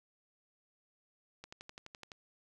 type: click train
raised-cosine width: 0.2 ms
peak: -30 dBFS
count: 9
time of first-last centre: 1.44-2.118 s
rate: 11.8 Hz
effects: none